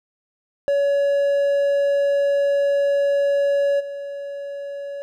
triangle tone with level steps, 564 Hz, C#5, 30 cents sharp, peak -14 / -26 dBFS, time 0.68-5.02 s, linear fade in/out 0 ms, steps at 3.79 s, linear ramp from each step 20 ms, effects none

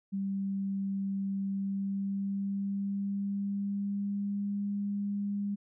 sine tone with pitch glide, 195.8 to 202.2 Hz, G3 to G#3, -2 to -46 cents, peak -30 dBFS, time 0.12-5.56 s, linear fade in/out 20 ms, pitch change +56 cents, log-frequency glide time 1.47-4.63 s, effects none

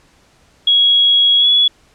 sine tone with pitch glide, 3322 to 3388 Hz, G#7 to G#7, 0 to +34 cents, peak -8 dBFS, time 0.67-1.68 s, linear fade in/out 5 ms, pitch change +34 cents, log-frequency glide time 1.38-1.47 s, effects pink hiss -52 dBFS RMS until 1.94 s + low-pass 8000 Hz 12 dB/octave

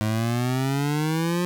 25% pulse exponential sweep, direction up, 106.2 to 179 Hz, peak -18 dBFS, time 0.01-1.45 s, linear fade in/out 0 ms, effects none

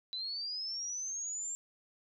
sine linear sweep, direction up, 3951 to 7420 Hz, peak -36 dBFS, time 0.13-1.55 s, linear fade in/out 0 ms, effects none

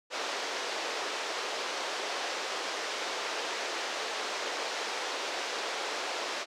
pink band-pass noise, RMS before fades -35 dBFS, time 0.1-6.46 s, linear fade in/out 50 ms, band 410 to 6100 Hz, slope 24 dB/octave, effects none

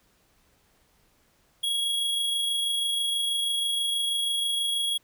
square tone with amplitude modulation, 3316 Hz, G#7, 3 cents flat, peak -24 dBFS, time 1.63-4.98 s, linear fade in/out 10 ms, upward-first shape sine, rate 26.2 Hz, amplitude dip 25%, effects pink hiss -65 dBFS RMS until 5.03 s

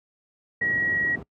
white low-pass noise, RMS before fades -37 dBFS, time 0.61-1.23 s, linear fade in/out 5 ms, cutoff 370 Hz, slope 12 dB/octave
sine tone, 1908 Hz, A#6, 40 cents sharp, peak -22 dBFS, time 0.61-1.16 s, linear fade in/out 10 ms
effects noise-tail reverb RT60 0.1 s tail -23 dB re dry + high-pass 80 Hz 12 dB/octave

